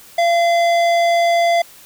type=tone with tanh clipping; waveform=sine; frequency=684 Hz; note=F5; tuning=36 cents flat; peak=-14 dBFS; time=0.18-1.62 s; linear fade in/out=5 ms; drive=16 dB; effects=white hiss -43 dBFS RMS until 1.85 s